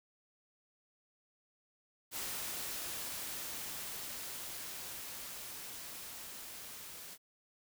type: noise with level ramp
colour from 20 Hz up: white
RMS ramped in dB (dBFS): -40 to -49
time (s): 2.11-7.18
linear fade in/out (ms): 50
effects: none